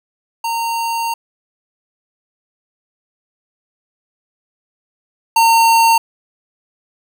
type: tone pair in turn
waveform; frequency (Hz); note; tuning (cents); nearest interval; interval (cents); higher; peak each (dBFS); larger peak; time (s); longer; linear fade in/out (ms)
square; 921 / 913.1; A#5 / A#5; -21 / -36; unison; 15; first; -18 / -9; second; 0.44-1.14 / 5.36-5.98; first; 5
effects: none